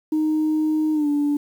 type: tone with pitch glide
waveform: sine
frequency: 309.9 to 290.8 Hz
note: D#4 to D4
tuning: -7 to -17 cents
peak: -16 dBFS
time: 0.12-1.37 s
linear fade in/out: 5 ms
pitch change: -110 cents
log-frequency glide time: 0.93-1.08 s
effects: tanh soft clip ceiling -15 dBFS + 8-bit